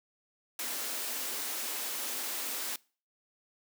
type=high-pass noise; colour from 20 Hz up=white; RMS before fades=-36 dBFS; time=0.59-2.76 s; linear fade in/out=2 ms; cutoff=220 Hz; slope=96 dB/octave; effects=noise-tail reverb RT60 0.4 s tail -24 dB re dry